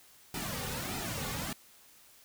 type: noise with flanger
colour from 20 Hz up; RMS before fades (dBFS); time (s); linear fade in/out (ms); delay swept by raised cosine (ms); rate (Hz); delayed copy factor
pink; -37; 0.34-1.53; 2; 1.8 to 3.1; 1.6; -0.85
effects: white hiss -59 dBFS RMS until 2.24 s